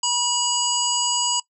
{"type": "harmonic tone", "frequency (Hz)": 970, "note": "B5", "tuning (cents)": -31, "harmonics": [1, 3, 5, 7, 8], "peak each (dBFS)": [-26, -26, -26, -26, -26], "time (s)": [0.03, 1.4], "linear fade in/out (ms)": 5, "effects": ["noise-tail reverb RT60 0.1 s tail -21 dB re dry"]}